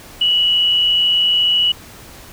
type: tone with amplitude modulation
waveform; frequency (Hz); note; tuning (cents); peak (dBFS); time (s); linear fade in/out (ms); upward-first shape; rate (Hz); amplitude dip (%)
sine; 2934; F#7; -15; -10; 0.21-1.72; 5; sine; 174; 35
effects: pink hiss -39 dBFS RMS until 2.32 s